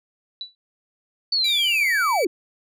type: tone with exponential decay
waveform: sine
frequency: 3951 Hz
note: B7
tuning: in tune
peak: -25 dBFS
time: 0.41-0.55 s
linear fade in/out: 1 ms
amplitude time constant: 29 ms
type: linear sweep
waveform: sine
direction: down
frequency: 4560 to 305 Hz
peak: -18 dBFS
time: 1.32-2.27 s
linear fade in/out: 5 ms
type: tone with pitch glide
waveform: sawtooth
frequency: 2349 to 2291 Hz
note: D7 to D7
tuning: 0 to -44 cents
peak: -23 dBFS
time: 1.44-2.25 s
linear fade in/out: 5 ms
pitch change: -44 cents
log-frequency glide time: 1.69-1.88 s
effects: none